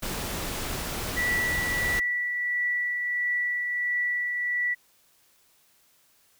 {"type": "noise", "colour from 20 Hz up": "pink", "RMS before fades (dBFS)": -32, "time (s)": [0.02, 2], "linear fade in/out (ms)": 10}
{"type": "tone with tremolo", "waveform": "sine", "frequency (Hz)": 1955, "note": "B6", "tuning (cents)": -18, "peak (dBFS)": -23, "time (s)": [1.16, 4.75], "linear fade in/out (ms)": 20, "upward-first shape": "triangle", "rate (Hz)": 1.5, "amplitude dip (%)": 35}
{"effects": ["white hiss -63 dBFS RMS until 6.39 s"]}